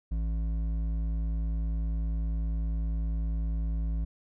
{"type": "tone with hard clipping", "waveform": "sine", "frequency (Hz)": 55, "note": "A1", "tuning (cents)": 0, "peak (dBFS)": -29, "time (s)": [0.11, 4.05], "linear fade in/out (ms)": 10, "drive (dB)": 8, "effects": []}